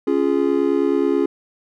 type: chord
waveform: triangle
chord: Db major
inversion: none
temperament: just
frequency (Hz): 277.2 / 346.5 / 415.8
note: Db4 / F4 / Ab4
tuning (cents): 0 / -14 / +2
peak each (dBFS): -18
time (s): 0.07-1.26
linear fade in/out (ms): 5
effects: none